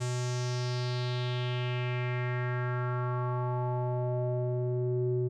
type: tone with low-pass filter sweep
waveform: square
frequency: 124 Hz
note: B2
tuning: 7 cents sharp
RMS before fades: -31 dBFS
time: 0-5.29 s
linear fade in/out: 20 ms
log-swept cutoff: 7700 to 340 Hz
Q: 3.2
effects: none